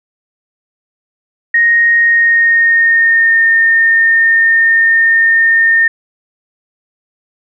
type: tone with pitch glide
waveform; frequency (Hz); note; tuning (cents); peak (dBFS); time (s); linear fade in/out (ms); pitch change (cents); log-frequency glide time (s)
sine; 1866 to 1824.4; A#6 to A#6; +1 to -38; -6; 1.54-5.88; 5; -39; 1.98-3.43
effects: none